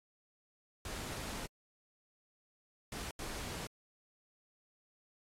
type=noise bursts at uneven times; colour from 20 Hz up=pink; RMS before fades=-43 dBFS; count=3; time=0.85-1.46 / 2.92-3.11 / 3.19-3.67 s; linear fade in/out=2 ms; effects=low-pass 11000 Hz 12 dB/octave + AAC 48 kbps